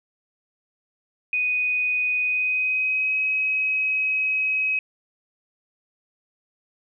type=tone with pitch glide; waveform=sine; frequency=2489 to 2543 Hz; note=D#7 to D#7; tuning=0 to +37 cents; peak=-20 dBFS; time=1.33-4.79 s; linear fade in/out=2 ms; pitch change=+37 cents; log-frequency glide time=2.22-3.17 s; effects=none